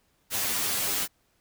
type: noise with comb filter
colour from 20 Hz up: white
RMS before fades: -28 dBFS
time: 0.3-1.08 s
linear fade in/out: 50 ms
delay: 10 ms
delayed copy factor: +0.95
effects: pink hiss -69 dBFS RMS until 1.4 s